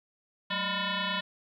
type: tone with frequency modulation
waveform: sine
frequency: 987.8 Hz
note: B5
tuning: in tune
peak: -28 dBFS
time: 0.5-1.21 s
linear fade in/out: 10 ms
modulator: 401 Hz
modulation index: 6.8
effects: 11-bit